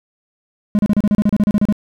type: tone bursts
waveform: triangle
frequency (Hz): 207.7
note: G#3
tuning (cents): 0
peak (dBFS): -8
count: 14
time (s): 0.75-1.725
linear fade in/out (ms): 0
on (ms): 39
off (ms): 33
effects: 8-bit